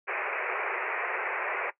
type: band-pass noise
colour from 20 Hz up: white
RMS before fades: -32 dBFS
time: 0.07-1.71 s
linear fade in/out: 20 ms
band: 360 to 2500 Hz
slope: 96 dB/octave
effects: noise-tail reverb RT60 0.1 s tail -17 dB re dry